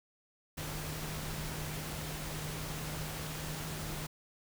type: tone in noise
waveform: sine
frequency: 153.9 Hz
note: D#3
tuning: 19 cents flat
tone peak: -42 dBFS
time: 0.57-4.07 s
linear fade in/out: 10 ms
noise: pink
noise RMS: -41 dBFS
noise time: 0.57-4.07 s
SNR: -4 dB
effects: none